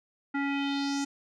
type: tone with low-pass filter sweep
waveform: square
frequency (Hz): 279.7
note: C#4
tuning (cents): +16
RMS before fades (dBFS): -30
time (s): 0.34-1.05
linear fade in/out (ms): 10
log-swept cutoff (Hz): 1700 to 7100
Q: 3.4
effects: none